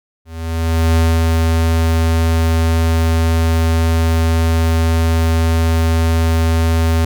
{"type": "tone with ADSR envelope", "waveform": "square", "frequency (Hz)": 81.9, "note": "E2", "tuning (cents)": -11, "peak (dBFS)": -10, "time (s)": [0.25, 7.05], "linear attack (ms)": 710, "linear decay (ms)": 240, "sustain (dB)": -2, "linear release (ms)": 4, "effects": []}